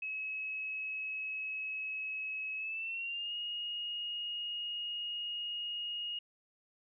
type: tone with pitch glide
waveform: sine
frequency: 2570 to 2868 Hz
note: E7 to F7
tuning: -45 to +45 cents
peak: -36 dBFS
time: 0.02-6.19 s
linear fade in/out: 5 ms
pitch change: +190 cents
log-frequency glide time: 2.57-3.34 s
effects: none